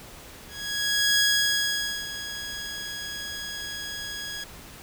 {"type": "tone with ADSR envelope", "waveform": "15% pulse", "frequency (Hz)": 1662, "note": "G#6", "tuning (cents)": 1, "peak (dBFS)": -12, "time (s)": [0.48, 4.44], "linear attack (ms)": 700, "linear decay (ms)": 870, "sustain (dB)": -14, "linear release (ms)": 5, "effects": ["pink hiss -45 dBFS RMS until 4.82 s"]}